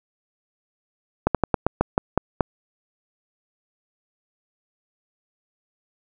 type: slowing click train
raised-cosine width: 1 ms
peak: -3 dBFS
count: 9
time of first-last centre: 1.27-2.408 s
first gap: 77 ms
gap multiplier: 1.17
effects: none